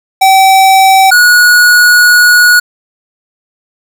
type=tone pair in turn; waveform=square; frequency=769 / 1456.7 Hz; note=G5 / F#6; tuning=-33 / -27 cents; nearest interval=major seventh; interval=1106 cents; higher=second; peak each=-3 dBFS; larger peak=neither; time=0.21-1.11 / 1.11-2.6 s; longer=second; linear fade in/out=10 ms; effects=none